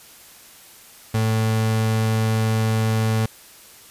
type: tone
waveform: 35% pulse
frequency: 110.7 Hz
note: A2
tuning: 11 cents sharp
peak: -16 dBFS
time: 1.14-3.26 s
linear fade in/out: 5 ms
effects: white hiss -46 dBFS RMS until 3.9 s + resampled to 32000 Hz